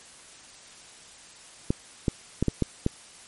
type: clicks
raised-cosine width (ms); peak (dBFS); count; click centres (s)
3; -9; 6; 1.705 / 2.082 / 2.426 / 2.483 / 2.623 / 2.864
effects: white hiss -49 dBFS RMS until 3.27 s + MP3 48 kbps